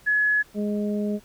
sine tone, 1696 Hz, G#6, 36 cents sharp, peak -18 dBFS, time 0.06-0.43 s, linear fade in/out 20 ms
harmonic tone, 207.7 Hz, G#3, in tune, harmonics 1 / 2 / 3, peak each -24 / -30 / -34 dBFS, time 0.54-1.2 s, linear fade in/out 50 ms
effects pink hiss -54 dBFS RMS until 1.24 s

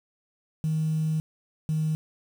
sine tone pair in turn, 157.2 / 156.33 Hz, D#3 / D#3, +18 / +9 cents, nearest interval unison, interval 9 cents, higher first, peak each -22 dBFS, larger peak neither, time 0.64-1.2 / 1.69-1.95 s, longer first, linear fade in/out 0 ms, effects tanh soft clip ceiling -19 dBFS + 8-bit

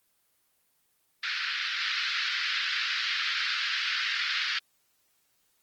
pink band-pass noise, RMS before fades -30 dBFS, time 1.23-4.59 s, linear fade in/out 5 ms, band 1400 to 4900 Hz, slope 48 dB/octave, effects white hiss -71 dBFS RMS until 5.62 s + Opus 24 kbps

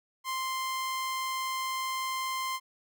sawtooth tone, 1046.5 Hz, C6, in tune, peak -27 dBFS, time 0.24-2.6 s, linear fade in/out 50 ms, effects none

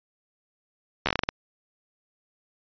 slowing click train, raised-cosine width 0.3 ms, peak -7 dBFS, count 9, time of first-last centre 1.06-1.289 s, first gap 12 ms, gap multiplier 1.24, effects resampled to 11025 Hz

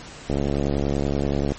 click train, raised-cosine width 2 ms, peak -10 dBFS, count 87, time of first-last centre 0.3-1.52 s, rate 70.5 Hz, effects pink hiss -40 dBFS RMS until 1.58 s + MP3 32 kbps

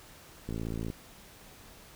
click train, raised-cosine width 3 ms, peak -23 dBFS, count 24, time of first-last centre 0.49-0.901 s, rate 55.9 Hz, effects pink hiss -53 dBFS RMS until 1.95 s

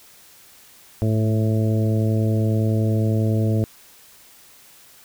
harmonic tone with a mistuned harmonic, 110 Hz, A2, in tune, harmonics 1 / 2 / 3 / 4 / 5 / 6, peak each -18 / -24 / -28 / -30 / -32 / -34 dBFS, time 1.02-3.64 s, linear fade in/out 0 ms, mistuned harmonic 1, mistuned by -29 cents, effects white hiss -49 dBFS RMS until 5.04 s

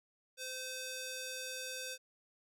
square tone with band-pass filter, 515 Hz, C5, 28 cents flat, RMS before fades -43 dBFS, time 0.37-1.98 s, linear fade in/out 50 ms, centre 6100 Hz, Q 0.69, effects none

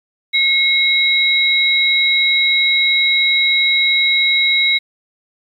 sine tone pair together, 2163 / 3850 Hz, C#7 / B7, -43 / -45 cents, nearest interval minor seventh, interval 998 cents, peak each -14 dBFS, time 0.33-4.79 s, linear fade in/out 20 ms, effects 8-bit

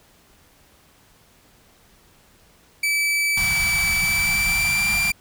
40% pulse tone with pitch glide, 2307 to 2364 Hz, D7 to D7, -31 to +11 cents, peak -18 dBFS, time 2.83-5.12 s, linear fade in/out 5 ms, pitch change +42 cents, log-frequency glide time 3.96-4.97 s
pink band-stop noise, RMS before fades -29 dBFS, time 3.37-5.11 s, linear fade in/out 5 ms, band 220 to 670 Hz, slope 96 dB/octave
effects pink hiss -55 dBFS RMS until 5.2 s

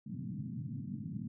pink band-pass noise, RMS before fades -41 dBFS, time 0.06-1.28 s, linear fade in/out 10 ms, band 110 to 250 Hz, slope 48 dB/octave, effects none

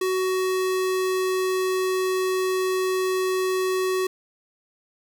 square tone, 373.5 Hz, F#4, 16 cents sharp, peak -22 dBFS, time 0.01-4.07 s, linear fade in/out 5 ms, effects 9-bit

